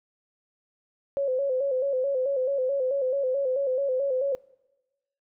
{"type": "tone with vibrato", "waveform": "sine", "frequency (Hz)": 534, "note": "C5", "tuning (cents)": 35, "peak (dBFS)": -23, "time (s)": [1.17, 4.35], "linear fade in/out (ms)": 0, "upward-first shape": "square", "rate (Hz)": 4.6, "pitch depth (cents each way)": 72, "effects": ["noise-tail reverb RT60 1.0 s tail -23 dB re dry"]}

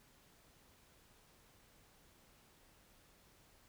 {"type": "silence", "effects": ["pink hiss -67 dBFS RMS until 3.68 s"]}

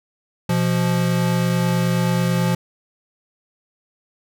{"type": "tone pair together", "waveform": "square", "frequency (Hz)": [124.4, 173.66], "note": ["B2", "F3"], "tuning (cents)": [13, -9], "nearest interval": "tritone", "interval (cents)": 578, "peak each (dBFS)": [-22, -19], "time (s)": [0.49, 2.55], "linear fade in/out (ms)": 5, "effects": []}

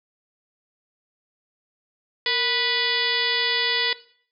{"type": "harmonic tone with a mistuned harmonic", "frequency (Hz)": 491.9, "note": "B4", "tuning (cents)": -7, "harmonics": [1, 2, 3, 4, 5, 6, 7, 8, 9, 10], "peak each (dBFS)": [-31, -34, -36, -25, -32, -30, -26, -32, -29, -31], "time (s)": [2.26, 3.93], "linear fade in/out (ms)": 2, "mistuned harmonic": 1, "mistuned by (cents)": -89, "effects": ["noise-tail reverb RT60 0.5 s tail -17 dB re dry"]}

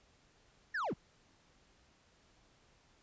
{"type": "linear sweep", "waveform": "triangle", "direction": "down", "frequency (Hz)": [1864.7, 85], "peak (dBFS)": -32, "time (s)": [0.74, 0.94], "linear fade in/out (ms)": 10, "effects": ["pink hiss -68 dBFS RMS until 3.02 s", "resampled to 16000 Hz"]}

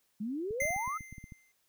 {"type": "exponential sweep", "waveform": "sine", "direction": "up", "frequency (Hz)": [200, 1334], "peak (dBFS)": -33, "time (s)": [0.2, 0.98], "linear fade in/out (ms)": 10}
{"type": "clicks", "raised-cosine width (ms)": 5, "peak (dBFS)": -34, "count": 11, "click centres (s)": [0.508, 0.621, 0.654, 0.706, 0.763, 0.877, 1.008, 1.126, 1.182, 1.241, 1.322]}
{"type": "tone with exponential decay", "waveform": "square", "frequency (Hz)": 2082, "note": "C7", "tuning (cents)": -9, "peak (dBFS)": -29, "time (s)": [0.6, 1.52], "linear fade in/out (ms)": 5, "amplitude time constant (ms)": 200}
{"effects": ["white hiss -74 dBFS RMS until 1.68 s"]}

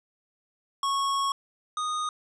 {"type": "tone pair in turn", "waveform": "square", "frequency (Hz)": [1102, 1237], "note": ["C#6", "D#6"], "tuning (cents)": [-11, -10], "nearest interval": "major second", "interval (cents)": 201, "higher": "second", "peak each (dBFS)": [-25, -28], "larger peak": "first", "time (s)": [[0.83, 1.32], [1.77, 2.09]], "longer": "first", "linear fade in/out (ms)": 2, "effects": ["resampled to 22050 Hz", "11-bit"]}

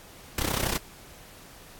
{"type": "noise with amplitude modulation", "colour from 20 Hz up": "pink", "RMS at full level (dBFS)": -25, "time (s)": [0.38, 0.78], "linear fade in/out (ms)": 2, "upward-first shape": "sine", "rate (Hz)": 32.3, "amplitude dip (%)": 80, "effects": ["pink hiss -49 dBFS RMS until 1.79 s", "AAC 64 kbps"]}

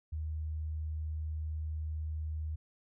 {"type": "tone", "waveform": "sine", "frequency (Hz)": 77.78, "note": "D#2", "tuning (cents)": 0, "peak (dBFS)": -34, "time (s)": [0.12, 2.56], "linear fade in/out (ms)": 10, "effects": []}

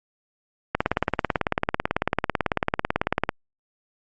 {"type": "click train", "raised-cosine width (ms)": 0.5, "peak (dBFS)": -5, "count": 47, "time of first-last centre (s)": [0.75, 3.291], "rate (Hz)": 18.1, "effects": ["Opus 48 kbps"]}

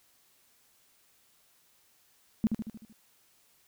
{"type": "tone with echo", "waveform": "sine", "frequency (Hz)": 220, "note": "A3", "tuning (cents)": 0, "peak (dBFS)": -21, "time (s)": [2.44, 2.47], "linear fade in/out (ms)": 0, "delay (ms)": 76, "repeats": 6, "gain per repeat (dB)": -5, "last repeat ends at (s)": 2.926, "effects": ["white hiss -66 dBFS RMS until 3.67 s"]}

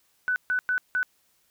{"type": "tone bursts at uneven times", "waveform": "sine", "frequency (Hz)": 1496, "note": "F#6", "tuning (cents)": 19, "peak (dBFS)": -22, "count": 4, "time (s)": [[0.28, 0.36], [0.5, 0.59], [0.69, 0.78], [0.95, 1.03]], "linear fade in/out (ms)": 0, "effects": ["white hiss -67 dBFS RMS until 1.5 s"]}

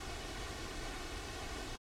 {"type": "noise with comb filter", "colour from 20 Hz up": "pink", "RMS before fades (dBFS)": -43, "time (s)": [0, 1.76], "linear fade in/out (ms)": 5, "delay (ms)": 2.7, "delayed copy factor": 0.6, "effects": ["low-pass 7000 Hz 12 dB/octave", "AAC 64 kbps"]}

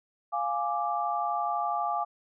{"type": "chord", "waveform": "sine", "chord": "D diminished", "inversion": "first", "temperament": "equal", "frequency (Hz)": [698.5, 830.6, 1174.7], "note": ["F5", "Ab5", "D6"], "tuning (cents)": [0, 0, 0], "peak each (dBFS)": -31, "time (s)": [0.32, 2.05], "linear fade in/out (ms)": 20, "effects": []}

